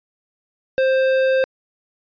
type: tone with tanh clipping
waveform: sine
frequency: 526 Hz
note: C5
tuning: 9 cents sharp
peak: -16 dBFS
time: 0.78-1.44 s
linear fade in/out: 0 ms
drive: 14 dB
effects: resampled to 11025 Hz